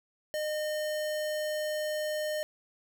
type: tone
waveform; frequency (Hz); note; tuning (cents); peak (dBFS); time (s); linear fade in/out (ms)
square; 610; D#5; -34; -31; 0.34-2.43; 0
effects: none